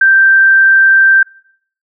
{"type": "tone", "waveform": "sine", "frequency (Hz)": 1568, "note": "G6", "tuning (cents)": 0, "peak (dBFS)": -4, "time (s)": [0.01, 1.23], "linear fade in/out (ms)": 5, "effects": ["noise-tail reverb RT60 0.6 s tail -23 dB re dry"]}